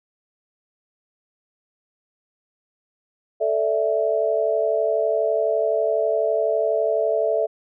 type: chord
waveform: sine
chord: A suspended fourth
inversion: none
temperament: equal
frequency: 440 / 587.3 / 659.3 Hz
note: A4 / D5 / E5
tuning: 0 / 0 / 0 cents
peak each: -23 / -24 / -21 dBFS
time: 3.4-7.47 s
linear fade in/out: 20 ms
effects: none